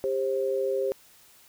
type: tone pair together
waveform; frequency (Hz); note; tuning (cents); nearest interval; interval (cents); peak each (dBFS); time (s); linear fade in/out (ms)
sine; 397.8 / 531; G4 / C5; +25 / +25; perfect fourth; 500; -27; 0.04-0.92; 0
effects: white hiss -56 dBFS RMS until 1.48 s